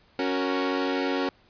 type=chord; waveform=sawtooth; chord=F# major; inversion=second; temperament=equal; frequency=277.2 / 370 / 466.2 Hz; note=C#4 / F#4 / A#4; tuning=0 / 0 / 0 cents; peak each=-23 / -26 / -27 dBFS; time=0.19-1.29 s; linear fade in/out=2 ms; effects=pink hiss -60 dBFS RMS until 1.49 s + resampled to 11025 Hz

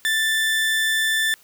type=tone; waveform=30% pulse; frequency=1767 Hz; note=A6; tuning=7 cents sharp; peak=-16 dBFS; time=0.05-1.34 s; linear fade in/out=0 ms; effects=white hiss -53 dBFS RMS until 1.43 s

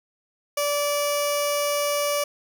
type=tone with notch filter; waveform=15% pulse; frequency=580 Hz; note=D5; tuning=22 cents flat; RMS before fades=-24 dBFS; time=0.57-2.24 s; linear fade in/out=5 ms; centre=1600 Hz; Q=0.93; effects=none

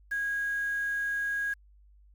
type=tone with quantisation; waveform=sine; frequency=1644 Hz; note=G#6; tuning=18 cents flat; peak=-28 dBFS; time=0.11-1.54 s; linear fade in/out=10 ms; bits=8; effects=added 50 Hz sine -55 dBFS peak until 2.14 s

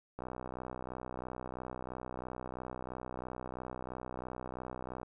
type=click train; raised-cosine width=1 ms; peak=-27 dBFS; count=306; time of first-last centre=0.19-5.031 s; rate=63 Hz; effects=none

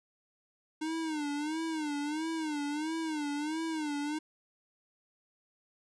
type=tone with vibrato; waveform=square; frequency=306.5 Hz; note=D#4; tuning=26 cents flat; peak=-33 dBFS; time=0.81-4.19 s; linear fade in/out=10 ms; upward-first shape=sine; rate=1.5 Hz; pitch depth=110 cents each way; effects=resampled to 22050 Hz + 12-bit

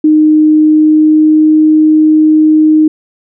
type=tone with pitch glide; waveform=sine; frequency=307.8 to 309.9 Hz; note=D#4 to D#4; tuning=-19 to -7 cents; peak=-3 dBFS; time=0.04-2.88 s; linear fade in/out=5 ms; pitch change=+12 cents; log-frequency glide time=0.54-1.59 s; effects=none

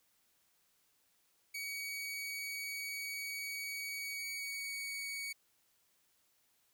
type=tone with pitch glide; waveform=sawtooth; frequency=2256 to 2243 Hz; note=C#7 to C#7; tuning=+30 to +20 cents; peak=-36 dBFS; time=1.54-5.33 s; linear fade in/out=10 ms; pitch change=-10 cents; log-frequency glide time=3.89-4.76 s; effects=white hiss -74 dBFS RMS until 6.73 s

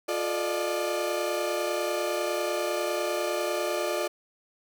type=tone cluster; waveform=35% pulse; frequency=353.4 / 433.3 / 595 / 625 Hz; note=F4 / A4 / D5 / D#5; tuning=+21 / -27 / +22 / +8 cents; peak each=-30 / -33 / -28 / -35 dBFS; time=0.08-4.08 s; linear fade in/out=10 ms; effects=none

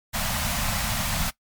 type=band-stop noise; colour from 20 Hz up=pink; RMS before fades=-26 dBFS; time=0.13-1.31 s; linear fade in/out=20 ms; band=240 to 590 Hz; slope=48 dB/octave; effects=noise-tail reverb RT60 0.1 s tail -19 dB re dry + MP3 96 kbps

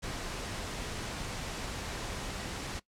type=noise; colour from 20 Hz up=pink; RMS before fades=-38 dBFS; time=0.02-2.8 s; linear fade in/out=20 ms; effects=noise-tail reverb RT60 0.1 s tail -19 dB re dry + low-pass 8000 Hz 12 dB/octave

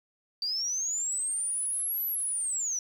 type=linear two-way sweep; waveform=sine; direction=up then down; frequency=4623 to 12000 to 5750 Hz; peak=-28 dBFS; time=0.42-2.79 s; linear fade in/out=2 ms; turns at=2.06 s; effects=9-bit

